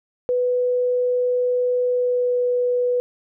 sine tone with pitch glide, 495.6 to 492.5 Hz, B4 to B4, +6 to -5 cents, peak -17 dBFS, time 0.29-3 s, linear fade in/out 0 ms, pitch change -11 cents, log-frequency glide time 1.87-2.39 s, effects none

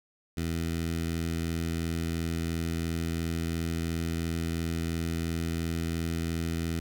15% pulse tone with notch filter, 82.9 Hz, E2, 10 cents sharp, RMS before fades -31 dBFS, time 0.37-6.8 s, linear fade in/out 5 ms, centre 890 Hz, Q 0.95, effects none

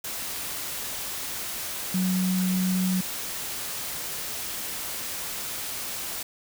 sine tone in noise, 185 Hz, F#3, in tune, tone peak -22 dBFS, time 1.94-3.01 s, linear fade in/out 5 ms, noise white, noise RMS -33 dBFS, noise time 0.04-6.23 s, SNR +8 dB, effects none

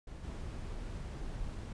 brown noise with level steps, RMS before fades -45 / -41 dBFS, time 0.07-1.73 s, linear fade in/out 5 ms, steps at 0.23 s, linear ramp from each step 10 ms, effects resampled to 22050 Hz

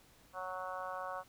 harmonic tone, 185 Hz, F#3, in tune, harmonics 3 / 4 / 5 / 6 / 7 / 8, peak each -45 / -45 / -48 / -44 / -48 / -49 dBFS, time 0.33-1.24 s, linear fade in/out 50 ms, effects pink hiss -64 dBFS RMS until 1.28 s

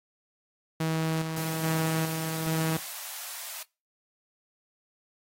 sawtooth tone with tremolo, 160.5 Hz, E3, 46 cents flat, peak -22 dBFS, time 0.8-2.77 s, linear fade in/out 5 ms, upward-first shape square, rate 1.2 Hz, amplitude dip 45%
white high-pass noise, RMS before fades -39 dBFS, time 1.36-3.63 s, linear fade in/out 5 ms, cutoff 600 Hz, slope 48 dB/octave
effects noise-tail reverb RT60 0.3 s tail -25 dB re dry + AAC 48 kbps

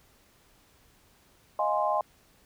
sine chord, F minor seventh, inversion third, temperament equal, 622.3 / 698.5 / 830.6 / 1046.5 Hz, Eb5 / F5 / Ab5 / C6, 0 / 0 / 0 / 0 cents, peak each -29 / -32 / -29 / -29 dBFS, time 1.59-2.01 s, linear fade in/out 2 ms, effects pink hiss -62 dBFS RMS until 2.45 s

